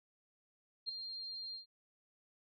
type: tone with ADSR envelope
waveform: sine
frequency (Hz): 4197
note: C8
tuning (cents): +5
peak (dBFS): -34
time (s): 0.86-1.66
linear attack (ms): 29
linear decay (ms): 8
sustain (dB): -8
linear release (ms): 120
effects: none